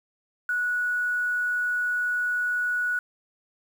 sine tone with quantisation, 1467 Hz, F#6, 15 cents flat, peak -23 dBFS, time 0.49-2.99 s, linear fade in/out 2 ms, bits 8, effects none

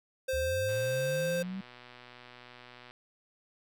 square tone, 523.3 Hz, C5, in tune, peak -30 dBFS, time 0.28-1.43 s, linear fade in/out 10 ms
sine linear sweep, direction up, 69.3 to 196 Hz, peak -35 dBFS, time 0.33-1.61 s, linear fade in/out 5 ms
click train, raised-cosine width 0.3 ms, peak -34 dBFS, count 274, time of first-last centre 0.69-2.91 s, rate 123 Hz
effects none

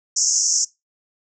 white band-pass noise, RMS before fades -19 dBFS, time 0.16-0.65 s, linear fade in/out 10 ms, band 5400 to 7200 Hz, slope 96 dB/octave, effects noise-tail reverb RT60 0.2 s tail -21 dB re dry

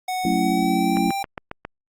square tone with pitch glide, 740 to 788.5 Hz, F#5 to G5, 0 to +10 cents, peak -24 dBFS, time 0.08-1.23 s, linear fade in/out 5 ms, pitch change +110 cents, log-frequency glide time 0.3-1.04 s
sine chord, F# minor seventh, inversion none, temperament just, 185 / 222 / 277.5 / 333 Hz, F#3 / A3 / C#4 / E4, 0 / +16 / +2 / +18 cents, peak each -24 dBFS, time 0.25-1.11 s, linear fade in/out 2 ms
click train, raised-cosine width 0.5 ms, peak -15 dBFS, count 6, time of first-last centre 0.97-1.65 s, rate 7.35 Hz
effects Opus 48 kbps

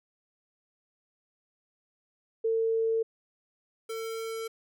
sine / square tone pair in turn, 450.2 / 450.2 Hz, A4 / A4, +40 / +40 cents, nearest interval unison, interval 0 cents, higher neither, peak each -24 / -34 dBFS, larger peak first, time 2.44-3.03 / 3.89-4.48 s, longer neither, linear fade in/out 10 ms, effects none

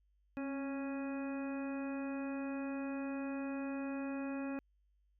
harmonic tone with a mistuned harmonic, 276.7 Hz, C#4, 3 cents flat, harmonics 1 / 2 / 3 / 4 / 5 / 6 / 7 / 9, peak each -38 / -46 / -52 / -55 / -54 / -55 / -60 / -53 dBFS, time 0.37-4.59 s, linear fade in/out 0 ms, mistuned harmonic 1, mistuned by -36 cents, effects added 50 Hz sine -70 dBFS peak until 5.19 s

